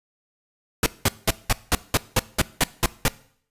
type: noise bursts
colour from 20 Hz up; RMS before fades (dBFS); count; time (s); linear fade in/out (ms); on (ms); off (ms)
pink; -18; 11; 0.83-3.082; 2; 32; 190
effects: noise-tail reverb RT60 0.6 s tail -20 dB re dry + resampled to 32000 Hz